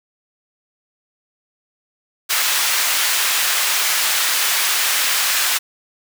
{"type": "high-pass noise", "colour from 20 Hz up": "pink", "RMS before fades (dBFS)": -18, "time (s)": [2.29, 5.59], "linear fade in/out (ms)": 20, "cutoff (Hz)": 1500, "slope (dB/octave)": 12, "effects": []}